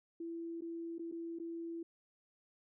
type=tone with dropouts; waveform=sine; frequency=334.1 Hz; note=E4; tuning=23 cents sharp; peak=-40 dBFS; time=0.2-1.83 s; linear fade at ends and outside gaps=5 ms; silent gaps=0.609-0.619 / 0.983-0.993 / 1.115-1.122 / 1.388-1.398 s; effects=none